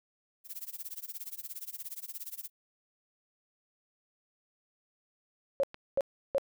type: noise with tremolo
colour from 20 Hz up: violet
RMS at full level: -39 dBFS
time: 0.44-2.5 s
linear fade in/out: 50 ms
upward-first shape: sine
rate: 17 Hz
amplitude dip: 95%
type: tone bursts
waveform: sine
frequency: 550 Hz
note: C#5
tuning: 14 cents flat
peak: -24 dBFS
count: 3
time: 5.6-6.382 s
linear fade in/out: 0 ms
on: 34 ms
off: 340 ms
type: click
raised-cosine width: 0.3 ms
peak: -28 dBFS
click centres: 5.744 s
effects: none